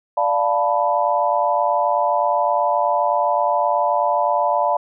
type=chord; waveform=sine; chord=B half-diminished seventh; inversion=first; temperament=equal; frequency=587.3 / 698.5 / 880 / 987.8 Hz; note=D5 / F5 / A5 / B5; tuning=0 / 0 / 0 / 0 cents; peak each=-21 dBFS; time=0.17-4.77 s; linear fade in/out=5 ms; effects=none

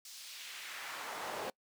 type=noise with high-pass filter sweep; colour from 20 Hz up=brown; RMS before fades=-44 dBFS; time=0.05-1.5 s; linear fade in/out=2 ms; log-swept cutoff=5600 to 490 Hz; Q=1.2; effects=noise-tail reverb RT60 0.1 s tail -25 dB re dry

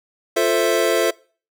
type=chord; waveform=square; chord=F major seventh; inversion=none; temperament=equal with one note detuned; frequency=349.2 / 441.8 / 523.3 / 659.3 Hz; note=F4 / A4 / C5 / E5; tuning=0 / +7 / 0 / 0 cents; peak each=-23 / -21 / -23 / -21 dBFS; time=0.36-1.11 s; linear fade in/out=10 ms; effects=noise-tail reverb RT60 0.4 s tail -23 dB re dry

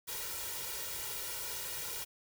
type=noise with comb filter; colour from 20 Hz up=white; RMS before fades=-40 dBFS; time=0.07-2.05 s; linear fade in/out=20 ms; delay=2.1 ms; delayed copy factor=+0.85; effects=none

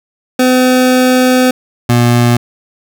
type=tone pair in turn; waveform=25% pulse; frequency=254.3 / 120.28 Hz; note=C4 / B2; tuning=-49 / -45 cents; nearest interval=octave + minor second; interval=1296 cents; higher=first; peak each=-3 dBFS; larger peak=neither; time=0.39-1.51 / 1.89-2.37 s; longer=first; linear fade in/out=5 ms; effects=none

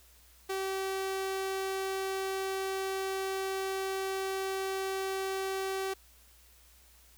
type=tone; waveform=sawtooth; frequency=384.5 Hz; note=G4; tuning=33 cents flat; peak=-28 dBFS; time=0.49-5.94 s; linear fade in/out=10 ms; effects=added 60 Hz sine -61 dBFS peak until 7.17 s + white hiss -61 dBFS RMS until 7.17 s

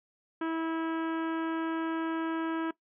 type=harmonic tone; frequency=325.4 Hz; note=E4; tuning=22 cents flat; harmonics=1 / 2 / 3 / 4 / 5 / 6 / 7 / 8 / 9 / 10; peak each=-30 / -43 / -40 / -41 / -42 / -54 / -53 / -55 / -56 / -57 dBFS; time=0.41-2.71 s; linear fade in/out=5 ms; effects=noise-tail reverb RT60 0.1 s tail -19 dB re dry

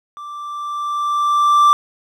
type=tone with level ramp; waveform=triangle; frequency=1174.7 Hz; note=D6; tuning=in tune; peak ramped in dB=-28 to -5 dBFS; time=0.17-1.73 s; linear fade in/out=0 ms; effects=none

